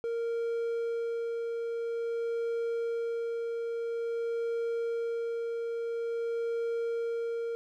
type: tone with tremolo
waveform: triangle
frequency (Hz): 464.1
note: A#4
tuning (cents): -8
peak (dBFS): -27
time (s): 0.04-7.55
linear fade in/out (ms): 0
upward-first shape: sine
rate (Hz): 0.49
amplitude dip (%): 25
effects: none